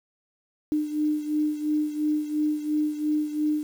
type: beating tone pair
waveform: sine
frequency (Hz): 301.7 / 304.6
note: D4 / D#4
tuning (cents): +47 / -37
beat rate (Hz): 2.9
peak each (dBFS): -24 / -29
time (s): 0.72-3.63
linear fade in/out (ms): 0
effects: 8-bit